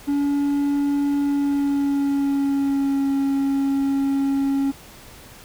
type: tone with pitch glide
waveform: triangle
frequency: 284.5 to 275 Hz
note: C#4 to C#4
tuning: +45 to -14 cents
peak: -16 dBFS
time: 0.07-4.72 s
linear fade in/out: 20 ms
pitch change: -59 cents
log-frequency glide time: 1.17-3.1 s
effects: pink hiss -44 dBFS RMS until 5.44 s